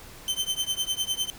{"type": "tone with tremolo", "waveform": "sawtooth", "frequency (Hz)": 3085, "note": "G7", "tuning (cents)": -28, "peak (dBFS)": -19, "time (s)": [0.28, 1.3], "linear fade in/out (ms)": 0, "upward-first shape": "triangle", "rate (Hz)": 9.9, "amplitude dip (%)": 100, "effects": ["pink hiss -46 dBFS RMS until 1.38 s"]}